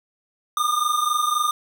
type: tone pair together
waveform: square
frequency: 1200 / 1223.8 Hz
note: D6 / D#6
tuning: +37 / -29 cents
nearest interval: unison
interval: 34 cents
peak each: -23 dBFS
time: 0.57-1.51 s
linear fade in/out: 2 ms
effects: none